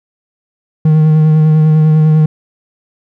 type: tone with vibrato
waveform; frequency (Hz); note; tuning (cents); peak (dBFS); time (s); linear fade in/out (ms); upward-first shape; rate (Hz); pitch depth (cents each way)
triangle; 155.56; D#3; 0; -3; 0.85-2.26; 5; sine; 10; 20
effects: none